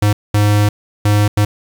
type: tone bursts at uneven times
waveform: square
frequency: 103.83 Hz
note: G#2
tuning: in tune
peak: -10 dBFS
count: 4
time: 0.02-0.13 / 0.34-0.69 / 1.05-1.28 / 1.37-1.45 s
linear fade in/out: 5 ms
effects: 7-bit